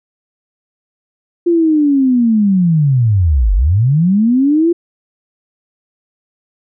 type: linear two-way sweep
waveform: sine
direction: down then up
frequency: 349.2 to 43.31 to 349.2 Hz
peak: -8 dBFS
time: 1.46-4.73 s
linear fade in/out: 10 ms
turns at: 3.54 s
effects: none